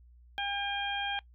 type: harmonic tone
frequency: 804 Hz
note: G5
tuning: 44 cents sharp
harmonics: 1 / 2 / 3 / 4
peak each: -35 / -37 / -39 / -35 dBFS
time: 0.38-1.19 s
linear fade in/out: 0 ms
effects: noise-tail reverb RT60 0.1 s tail -22 dB re dry + added 60 Hz sine -54 dBFS peak until 1.34 s